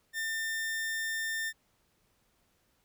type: tone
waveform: 40% pulse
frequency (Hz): 1800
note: A6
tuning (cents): +39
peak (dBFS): -31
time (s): 0.13-1.53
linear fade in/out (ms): 50
effects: pink hiss -72 dBFS RMS until 2.84 s